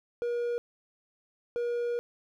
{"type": "tone pair in turn", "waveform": "triangle", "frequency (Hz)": [477.6, 477.6], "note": ["A#4", "A#4"], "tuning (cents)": [42, 42], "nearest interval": "unison", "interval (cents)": 0, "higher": "neither", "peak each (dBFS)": -26, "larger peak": "neither", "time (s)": [[0.22, 0.58], [1.56, 1.99]], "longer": "second", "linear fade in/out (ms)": 0, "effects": []}